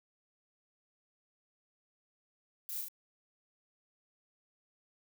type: noise with echo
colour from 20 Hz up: violet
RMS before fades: -41 dBFS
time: 2.69-2.81 s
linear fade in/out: 0 ms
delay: 37 ms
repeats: 2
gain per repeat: -2 dB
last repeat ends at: 2.884 s
effects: none